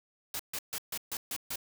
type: noise bursts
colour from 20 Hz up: white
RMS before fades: -36 dBFS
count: 7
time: 0.34-1.558 s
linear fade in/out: 2 ms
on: 54 ms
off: 140 ms
effects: none